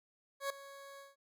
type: tone with ADSR envelope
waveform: 20% pulse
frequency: 554.4 Hz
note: C#5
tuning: in tune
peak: -28 dBFS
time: 0.4-1.16 s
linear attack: 100 ms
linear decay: 4 ms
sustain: -17 dB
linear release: 170 ms
effects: none